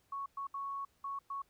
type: tone bursts at uneven times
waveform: sine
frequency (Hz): 1108.7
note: C#6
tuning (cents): 0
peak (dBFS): -37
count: 5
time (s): 0.12-0.26 / 0.37-0.47 / 0.54-0.85 / 1.04-1.19 / 1.3-1.42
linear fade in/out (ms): 5
effects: pink hiss -73 dBFS RMS until 1.49 s